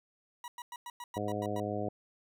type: tone bursts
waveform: 40% pulse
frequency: 966 Hz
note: B5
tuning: 39 cents flat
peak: -40 dBFS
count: 9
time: 0.44-1.6 s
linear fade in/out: 2 ms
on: 40 ms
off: 100 ms
type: harmonic tone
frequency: 103.83 Hz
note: G#2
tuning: in tune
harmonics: 1 / 2 / 3 / 4 / 5 / 6 / 7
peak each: -40 / -40 / -40 / -40 / -40 / -40 / -40 dBFS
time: 1.16-1.89 s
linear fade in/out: 5 ms
effects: none